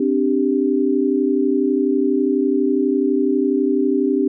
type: chord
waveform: sine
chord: C suspended second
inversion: none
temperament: equal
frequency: 261.6 / 293.7 / 392 Hz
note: C4 / D4 / G4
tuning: 0 / 0 / 0 cents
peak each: -19 dBFS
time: 0-4.28 s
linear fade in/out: 5 ms
effects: none